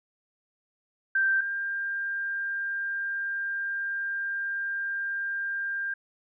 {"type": "tone pair in turn", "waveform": "sine", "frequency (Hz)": [1568, 1595.4], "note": ["G6", "G6"], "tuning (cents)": [0, 30], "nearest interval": "unison", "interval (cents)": 30, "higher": "second", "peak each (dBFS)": [-21, -28], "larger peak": "first", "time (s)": [[1.15, 1.41], [1.41, 5.94]], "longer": "second", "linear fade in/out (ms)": 5, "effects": []}